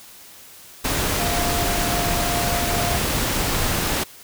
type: tone in noise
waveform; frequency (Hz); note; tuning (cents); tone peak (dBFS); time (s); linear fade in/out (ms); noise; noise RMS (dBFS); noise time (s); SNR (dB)
sine; 698; F5; -1; -26; 1.19-2.98; 10; pink; -22; 0.84-4.04; -7
effects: white hiss -44 dBFS RMS until 4.23 s

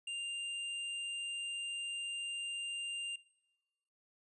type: tone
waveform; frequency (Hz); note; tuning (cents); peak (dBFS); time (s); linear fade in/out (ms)
square; 2794; F7; 0; -39; 0.07-3.16; 5
effects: noise-tail reverb RT60 1.0 s tail -21 dB re dry + resampled to 24000 Hz

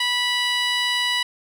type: tone with band-pass filter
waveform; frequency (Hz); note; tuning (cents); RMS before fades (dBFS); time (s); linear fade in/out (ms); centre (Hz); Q
15% pulse; 982; B5; -10; -22; 0-1.23; 5; 3400; 0.77
effects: none

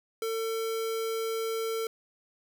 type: tone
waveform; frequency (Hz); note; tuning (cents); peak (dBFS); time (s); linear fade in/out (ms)
square; 450; A4; +39; -30; 0.22-1.87; 2
effects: none

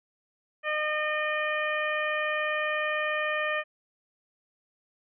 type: harmonic tone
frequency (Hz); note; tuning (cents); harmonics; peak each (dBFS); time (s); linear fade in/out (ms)
609; D#5; -37; 1 / 2 / 3 / 4 / 5; -31 / -33 / -30 / -34 / -41; 0.63-3.64; 50
effects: none

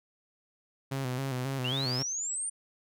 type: tone with vibrato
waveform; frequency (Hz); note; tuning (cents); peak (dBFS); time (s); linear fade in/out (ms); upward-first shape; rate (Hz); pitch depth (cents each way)
sawtooth; 131; C3; +2; -27; 0.91-2.03; 10; square; 3.7; 61
type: linear sweep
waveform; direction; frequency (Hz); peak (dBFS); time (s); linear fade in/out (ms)
sine; up; 2657 to 9120; -31; 1.64-2.5; 10
effects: none

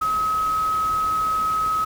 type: tone in noise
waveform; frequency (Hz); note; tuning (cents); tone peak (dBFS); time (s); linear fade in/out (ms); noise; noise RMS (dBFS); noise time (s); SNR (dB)
sine; 1277; D#6; +45; -19; 0.01-1.85; 10; pink; -37; 0.01-1.85; +15
effects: none

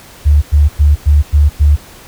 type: tone bursts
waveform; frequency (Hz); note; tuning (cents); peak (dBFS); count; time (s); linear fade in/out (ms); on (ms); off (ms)
sine; 73.42; D2; 0; -4; 6; 0.25-1.765; 20; 170; 99
effects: pink hiss -37 dBFS RMS until 2.07 s

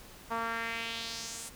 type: tone with band-pass filter sweep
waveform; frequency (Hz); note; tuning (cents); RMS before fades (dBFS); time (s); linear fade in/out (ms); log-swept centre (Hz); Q
sawtooth; 228.9; A#3; -31; -37; 0.3-1.5; 20; 1000 to 9500; 2.2
effects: pink hiss -52 dBFS RMS until 1.55 s

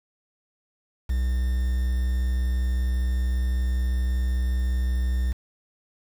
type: tone with quantisation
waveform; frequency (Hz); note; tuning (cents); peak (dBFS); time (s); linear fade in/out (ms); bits
triangle; 62.6; B1; +24; -19; 1.09-5.33; 10; 7
effects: none

